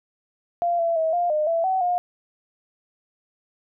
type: tone with pitch steps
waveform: sine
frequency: 692 / 672 / 643 / 701 / 609 / 666 / 756 / 713 Hz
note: F5 / E5 / E5 / F5 / D#5 / E5 / F#5 / F5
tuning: -16 / +33 / -43 / +6 / -37 / +18 / +37 / +36 cents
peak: -19 dBFS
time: 0.62-1.98 s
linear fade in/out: 0 ms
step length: 170 ms
effects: none